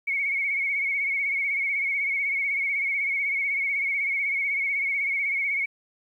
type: tone with vibrato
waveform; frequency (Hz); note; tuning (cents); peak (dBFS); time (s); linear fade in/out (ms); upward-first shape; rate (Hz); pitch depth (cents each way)
sine; 2217; C#7; 0; -23; 0.07-5.66; 10; triangle; 16; 69
effects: 10-bit